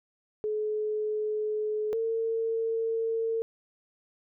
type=tone pair in turn; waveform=sine; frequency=427 / 452.4 Hz; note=G#4 / A4; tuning=+48 / +48 cents; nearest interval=minor second; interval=100 cents; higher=second; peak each=-27 / -26 dBFS; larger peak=second; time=0.44-1.93 / 1.93-3.42 s; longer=neither; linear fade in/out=0 ms; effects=none